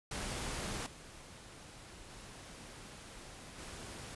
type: noise with level steps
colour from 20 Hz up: pink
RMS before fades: -40 / -53 / -51 / -47 dBFS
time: 0.11-4.15 s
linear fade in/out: 5 ms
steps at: 0.86 / 2.1 / 3.58 s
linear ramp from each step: 5 ms
effects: resampled to 24000 Hz